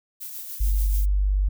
violet noise with tremolo, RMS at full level -34 dBFS, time 0.2-1.06 s, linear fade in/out 20 ms, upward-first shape sine, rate 6.9 Hz, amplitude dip 40%
sine tone, 49 Hz, G1, in tune, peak -18 dBFS, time 0.6-1.49 s, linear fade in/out 10 ms
effects none

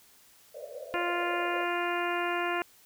white band-pass noise, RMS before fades -42 dBFS, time 0.54-1.65 s, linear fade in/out 10 ms, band 480 to 630 Hz, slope 96 dB/octave
harmonic tone, 349.2 Hz, F4, in tune, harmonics 1 / 2 / 3 / 4 / 5 / 6 / 7 / 8, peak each -33 / -34 / -35 / -36 / -37 / -41 / -39 / -41 dBFS, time 0.94-2.62 s, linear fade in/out 0 ms
effects white hiss -59 dBFS RMS until 2.85 s

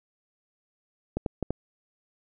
clicks, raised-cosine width 2 ms, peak -14 dBFS, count 4, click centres 1.17 / 1.262 / 1.427 / 1.506 s, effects none

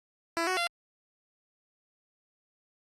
10% pulse tone with pitch steps, 334.1 / 370.7 / 690 Hz, E4 / F#4 / F5, +23 / +3 / -21 cents, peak -19 dBFS, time 0.37-0.67 s, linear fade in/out 0 ms, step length 100 ms, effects low-pass 9000 Hz 12 dB/octave + Opus 48 kbps

